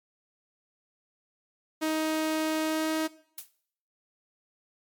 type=tone with pitch glide; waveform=sawtooth; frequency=314.1 to 316.1 Hz; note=D#4 to D#4; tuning=+16 to +27 cents; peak=-22 dBFS; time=1.81-3.08 s; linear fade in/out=20 ms; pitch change=+11 cents; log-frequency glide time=2.62-2.94 s
type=noise with exponential decay; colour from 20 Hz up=blue; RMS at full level=-35 dBFS; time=3.38-3.51 s; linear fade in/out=2 ms; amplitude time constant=28 ms
effects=noise-tail reverb RT60 0.6 s tail -18 dB re dry + MP3 96 kbps